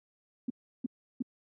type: tone bursts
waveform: sine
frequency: 248 Hz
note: B3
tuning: 7 cents sharp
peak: -28 dBFS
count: 3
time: 0.48-1.223 s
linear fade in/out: 5 ms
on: 21 ms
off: 340 ms
effects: high-pass 150 Hz 12 dB/octave